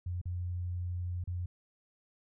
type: tone with dropouts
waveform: sine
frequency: 88.8 Hz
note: F2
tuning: 29 cents sharp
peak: -33 dBFS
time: 0.06-1.46 s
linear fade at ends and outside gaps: 5 ms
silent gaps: 0.215-0.255 / 1.24-1.274 s
effects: none